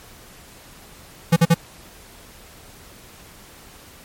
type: tone bursts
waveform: square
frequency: 167.1 Hz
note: E3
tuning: 24 cents sharp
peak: -11 dBFS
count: 3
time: 1.32-1.544 s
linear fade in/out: 10 ms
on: 44 ms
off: 46 ms
effects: pink hiss -45 dBFS RMS until 4.04 s + MP3 64 kbps